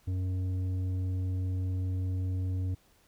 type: tone with tanh clipping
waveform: sine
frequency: 92.5 Hz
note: F#2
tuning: in tune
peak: -30 dBFS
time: 0.07-2.75 s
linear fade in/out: 10 ms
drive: 8 dB
effects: pink hiss -65 dBFS RMS until 3.07 s